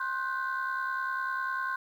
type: tone cluster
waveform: sine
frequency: 1058 / 1478 / 1548 Hz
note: C6 / F#6 / G6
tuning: +19 / -2 / -22 cents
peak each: -32 / -35 / -33 dBFS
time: 0-1.76 s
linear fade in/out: 5 ms
effects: tanh soft clip ceiling -23 dBFS + 10-bit